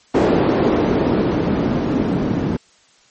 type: noise with low-pass filter sweep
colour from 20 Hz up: blue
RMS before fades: -17 dBFS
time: 0.14-2.57 s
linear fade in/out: 10 ms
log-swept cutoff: 390 to 230 Hz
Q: 1.4
effects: white hiss -53 dBFS RMS until 3.1 s + MP3 32 kbps